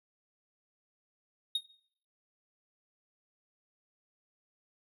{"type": "tone with exponential decay", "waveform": "triangle", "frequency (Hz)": 3726, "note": "A#7", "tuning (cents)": -2, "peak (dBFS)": -23, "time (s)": [1.55, 1.65], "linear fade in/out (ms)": 5, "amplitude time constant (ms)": 20, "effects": ["noise-tail reverb RT60 0.6 s tail -18 dB re dry"]}